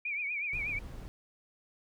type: tone with vibrato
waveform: sine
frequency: 2343 Hz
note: D7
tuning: 5 cents flat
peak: -32 dBFS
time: 0.05-0.79 s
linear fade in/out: 5 ms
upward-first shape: triangle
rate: 8.2 Hz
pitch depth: 120 cents each way
type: noise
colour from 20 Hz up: brown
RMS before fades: -43 dBFS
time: 0.53-1.08 s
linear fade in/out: 0 ms
effects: none